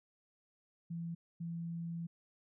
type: tone bursts at uneven times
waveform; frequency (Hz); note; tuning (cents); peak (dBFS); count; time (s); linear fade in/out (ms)
sine; 168.1; E3; +34; -38; 2; 0.9-1.15 / 1.4-2.07; 10
effects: none